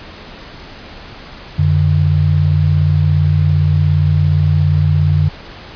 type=tone pair together; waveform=sine; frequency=91.58 / 148.9 Hz; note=F#2 / D3; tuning=-17 / +24 cents; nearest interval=minor sixth; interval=841 cents; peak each=-12 dBFS; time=1.58-5.29 s; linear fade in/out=10 ms; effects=pink hiss -34 dBFS RMS until 5.75 s + resampled to 11025 Hz